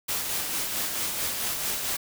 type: noise with tremolo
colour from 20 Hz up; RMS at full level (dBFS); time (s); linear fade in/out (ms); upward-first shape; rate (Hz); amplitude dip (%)
white; -28; 0.08-1.97; 10; sine; 4.5; 35
effects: none